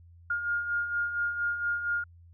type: beating tone pair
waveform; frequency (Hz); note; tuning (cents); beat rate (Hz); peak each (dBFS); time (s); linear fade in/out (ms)
sine; 1414 / 1418.3; F6 / F6; +21 / +26; 4.3; -36 / -28; 0.3-2.04; 5
effects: added 85 Hz sine -51 dBFS peak until 2.33 s